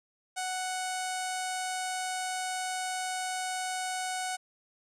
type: tone with low-pass filter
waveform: sawtooth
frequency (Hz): 741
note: F#5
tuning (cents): +2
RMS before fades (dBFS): -34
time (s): 0.36-4.37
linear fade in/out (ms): 20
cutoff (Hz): 8700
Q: 3.1
effects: none